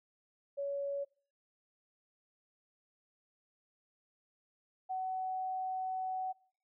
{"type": "tone pair in turn", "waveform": "sine", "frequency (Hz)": [562, 750.2], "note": ["C#5", "F#5"], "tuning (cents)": [24, 24], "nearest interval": "perfect fourth", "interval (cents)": 500, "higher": "second", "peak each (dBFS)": [-34, -34], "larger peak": "neither", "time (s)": [[0.57, 1.05], [4.89, 6.33]], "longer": "second", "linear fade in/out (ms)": 20, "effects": ["noise-tail reverb RT60 0.5 s tail -25 dB re dry"]}